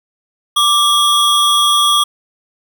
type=tone pair together; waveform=square; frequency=1174.7 / 3299 Hz; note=D6 / G#7; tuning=0 / -12 cents; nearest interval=octave + tritone; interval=1788 cents; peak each=-13 dBFS; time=0.56-2.04 s; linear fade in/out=10 ms; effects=none